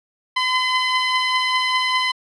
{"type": "beating tone pair", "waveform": "15% pulse", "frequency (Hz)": [1018, 1023], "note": ["C6", "C6"], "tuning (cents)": [-48, -39], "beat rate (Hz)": 5, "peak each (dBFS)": [-11, -19], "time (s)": [0.36, 2.12], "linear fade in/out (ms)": 10, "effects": ["low-pass 5000 Hz 12 dB/octave"]}